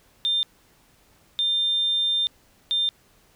sine tone bursts at uneven times, 3600 Hz, A7, 39 cents sharp, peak -19 dBFS, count 3, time 0.25-0.43 / 1.39-2.27 / 2.71-2.89 s, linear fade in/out 0 ms, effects tanh soft clip ceiling -15 dBFS + pink hiss -59 dBFS RMS until 3.35 s

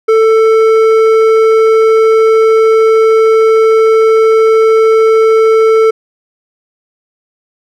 triangle tone with hard clipping, 443.4 Hz, A4, 13 cents sharp, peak -6 dBFS, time 0.08-5.91 s, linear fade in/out 10 ms, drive 12 dB, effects none

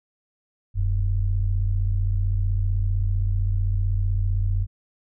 sine tone pair together, 40.36 / 96 Hz, E1 / G2, -36 / -36 cents, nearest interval octave + minor third, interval 1500 cents, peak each -22 / -22 dBFS, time 0.74-4.67 s, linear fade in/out 50 ms, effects none

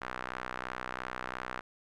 sawtooth tone with band-pass filter, 62.9 Hz, B1, 32 cents sharp, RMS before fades -40 dBFS, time 0.01-1.61 s, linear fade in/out 10 ms, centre 1400 Hz, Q 1.7, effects none

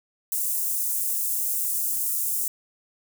white high-pass noise, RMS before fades -26 dBFS, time 0.32-2.48 s, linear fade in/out 2 ms, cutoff 7800 Hz, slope 24 dB/octave, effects none

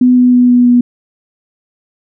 sine tone with pitch steps, 250 / 248.4 / 246.8 / 245.3 / 243.7 Hz, B3 / B3 / B3 / B3 / B3, +21 / +10 / -1 / -12 / -23 cents, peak -4 dBFS, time 0.01-0.81 s, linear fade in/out 5 ms, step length 160 ms, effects none

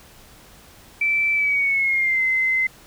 sine tone with pitch glide, 2327 to 2061 Hz, D7 to C7, -17 to -27 cents, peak -17 dBFS, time 1.01-2.67 s, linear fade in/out 5 ms, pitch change -210 cents, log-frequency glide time 1.33-2.23 s, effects pink hiss -48 dBFS RMS until 2.86 s

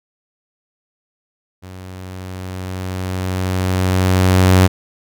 sawtooth tone with level ramp, 92.8 Hz, F#2, 6 cents sharp, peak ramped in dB -29 to -3 dBFS, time 1.62-4.68 s, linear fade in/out 20 ms, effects none

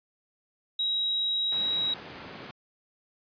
sine tone, 3836 Hz, A#7, 49 cents sharp, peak -25 dBFS, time 0.79-1.94 s, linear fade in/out 5 ms
pink band-pass noise, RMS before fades -44 dBFS, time 1.52-2.51 s, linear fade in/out 0 ms, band 140 to 3900 Hz, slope 12 dB/octave
effects resampled to 11025 Hz

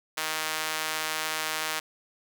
sawtooth tone with high-pass filter, 156.9 Hz, D#3, 15 cents sharp, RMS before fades -31 dBFS, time 0.17-1.8 s, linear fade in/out 10 ms, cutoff 1200 Hz, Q 0.63, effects none

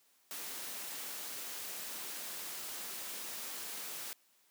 white noise, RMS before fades -43 dBFS, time 0.31-4.13 s, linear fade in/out 0 ms, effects white hiss -70 dBFS RMS until 4.5 s + high-pass 200 Hz 12 dB/octave

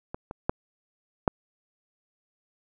clicks, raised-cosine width 1 ms, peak -20 / -22 / -9 / -6 dBFS, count 4, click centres 0.145 / 0.311 / 0.495 / 1.278 s, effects none

